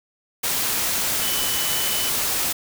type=tone in noise; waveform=sine; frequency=3000 Hz; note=F#7; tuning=23 cents sharp; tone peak=-29 dBFS; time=1.22-2.1 s; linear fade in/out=10 ms; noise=white; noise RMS=-23 dBFS; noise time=0.43-2.53 s; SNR=-9 dB; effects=none